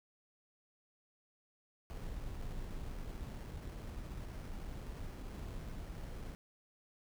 brown noise with sample-and-hold, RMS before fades -44 dBFS, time 1.9-6.35 s, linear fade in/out 0 ms, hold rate 3675 Hz, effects none

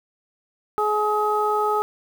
harmonic tone, 422.2 Hz, G#4, 29 cents sharp, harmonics 1 / 2 / 3, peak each -23 / -23 / -23 dBFS, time 0.78-1.82 s, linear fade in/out 0 ms, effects 7-bit

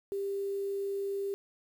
sine tone with quantisation, 396.5 Hz, G4, 20 cents sharp, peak -31 dBFS, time 0.12-1.34 s, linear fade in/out 0 ms, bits 9, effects none

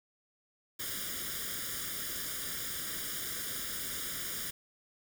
white noise with comb filter, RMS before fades -38 dBFS, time 0.79-4.51 s, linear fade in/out 10 ms, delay 0.58 ms, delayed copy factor +0.85, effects none

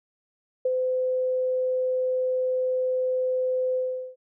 sine tone with ADSR envelope, 511 Hz, C5, 41 cents flat, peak -19 dBFS, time 0.65-4.16 s, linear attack 6 ms, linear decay 30 ms, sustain -3 dB, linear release 400 ms, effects none

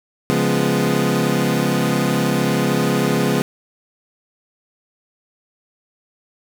25% pulse chord, C# dominant seventh, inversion none, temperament equal, 138.59 / 174.61 / 207.7 / 246.9 Hz, C#3 / E#3 / G#3 / B3, 0 / 0 / 0 / 0 cents, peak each -18 dBFS, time 0.3-3.42 s, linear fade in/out 0 ms, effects none

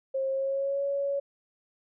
sine tone with pitch glide, 535 to 559.7 Hz, C5 to C#5, +38 to +17 cents, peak -26 dBFS, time 0.14-1.2 s, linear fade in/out 10 ms, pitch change +79 cents, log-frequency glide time 0.3-0.83 s, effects none

